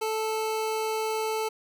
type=tone; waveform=25% pulse; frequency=438.4 Hz; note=A4; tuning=6 cents flat; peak=-23 dBFS; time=0.01-1.49 s; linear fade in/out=10 ms; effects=none